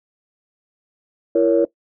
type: chord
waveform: sine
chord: A# diminished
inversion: second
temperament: just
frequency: 335.6 / 466.2 / 559.4 Hz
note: E4 / A#4 / C#5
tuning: +31 / 0 / +16 cents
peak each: -16 dBFS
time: 1.35-1.65 s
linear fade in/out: 5 ms
effects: noise-tail reverb RT60 0.1 s tail -18 dB re dry + tanh soft clip ceiling -4 dBFS